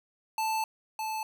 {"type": "tone pair in turn", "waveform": "square", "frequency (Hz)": [880, 873.4], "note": ["A5", "A5"], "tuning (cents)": [0, -13], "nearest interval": "unison", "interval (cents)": 13, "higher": "first", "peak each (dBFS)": [-28, -32], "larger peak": "first", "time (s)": [[0.38, 0.64], [0.99, 1.23]], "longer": "first", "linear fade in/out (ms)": 2, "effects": []}